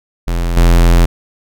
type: tone with level steps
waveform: square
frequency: 42.76 Hz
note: F1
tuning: 36 cents flat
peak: -14 / -6 dBFS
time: 0.27-1.06 s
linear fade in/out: 10 ms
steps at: 0.57 s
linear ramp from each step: 2 ms
effects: none